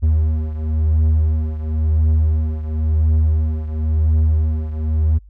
triangle beating tone pair, 77.78 / 78.74 Hz, D#2 / D#2, 0 / +21 cents, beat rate 0.96 Hz, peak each -13 / -18 dBFS, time 0.02-5.19 s, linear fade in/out 20 ms, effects added 50 Hz sine -40 dBFS peak until 5.29 s

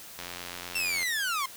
click train, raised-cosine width 0.2 ms, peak -20 dBFS, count 75, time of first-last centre 0.19-1.029 s, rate 88.2 Hz
sawtooth linear sweep, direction down, 2732 to 1032 Hz, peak -24 dBFS, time 0.75-1.46 s, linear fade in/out 5 ms
effects white hiss -46 dBFS RMS until 1.56 s

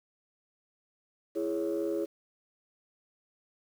sine chord, C# minor, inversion first, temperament just, 332.6 / 415.8 / 554.4 Hz, E4 / G#4 / C#5, +16 / +2 / 0 cents, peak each -31 / -32 / -34 dBFS, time 1.35-2.06 s, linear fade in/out 20 ms, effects tanh soft clip ceiling -23 dBFS + 9-bit

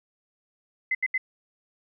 sine tone bursts, 2043 Hz, C7, 42 cents flat, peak -22 dBFS, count 3, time 0.91-1.179 s, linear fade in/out 5 ms, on 39 ms, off 76 ms, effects none

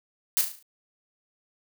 blue noise with echo, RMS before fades -22 dBFS, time 0.37-0.41 s, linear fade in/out 0 ms, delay 36 ms, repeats 6, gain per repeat -6 dB, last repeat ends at 0.626 s, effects none

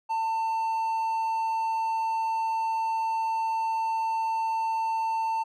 triangle tone, 896 Hz, A5, 31 cents sharp, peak -23 dBFS, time 0.09-5.44 s, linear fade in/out 20 ms, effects none

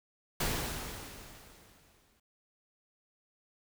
pink noise with exponential decay, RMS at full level -31 dBFS, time 0.4-2.2 s, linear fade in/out 5 ms, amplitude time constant 390 ms, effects none

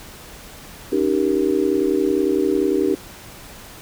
sine chord, Eb dominant seventh, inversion third, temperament just, 280 / 311.1 / 388.9 / 466.7 Hz, Db4 / Eb4 / G4 / Bb4, +18 / 0 / -14 / +2 cents, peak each -23 / -21 / -19 / -25 dBFS, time 0.92-2.95 s, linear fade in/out 5 ms, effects pink hiss -40 dBFS RMS until 3.81 s

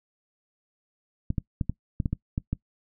clicks, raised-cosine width 5 ms, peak -14 dBFS, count 9, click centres 1.304 / 1.382 / 1.612 / 1.696 / 2.002 / 2.058 / 2.13 / 2.379 / 2.53 s, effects noise-tail reverb RT60 0.1 s tail -21 dB re dry

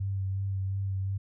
sine tone with vibrato, 96.9 Hz, G2, 20 cents flat, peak -28 dBFS, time 0-1.18 s, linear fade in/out 10 ms, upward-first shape sine, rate 2.8 Hz, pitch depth 22 cents each way, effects none

